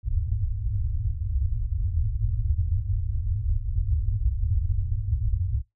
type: low-pass noise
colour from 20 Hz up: white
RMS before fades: -25 dBFS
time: 0.03-5.63 s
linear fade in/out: 50 ms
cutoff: 110 Hz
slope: 96 dB/octave
effects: noise-tail reverb RT60 0.2 s tail -25 dB re dry